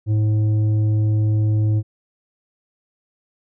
sine tone with tanh clipping, 107.1 Hz, A2, 46 cents flat, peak -16 dBFS, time 0.06-1.83 s, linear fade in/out 50 ms, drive 7 dB, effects none

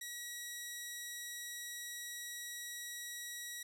10% pulse tone, 1920 Hz, B6, 49 cents flat, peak -34 dBFS, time 0.01-3.63 s, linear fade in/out 5 ms, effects none

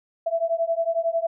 sine beating tone pair, 659.3 / 670.3 Hz, E5 / E5, 0 / +29 cents, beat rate 11 Hz, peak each -24 dBFS, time 0.26-1.27 s, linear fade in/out 10 ms, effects none

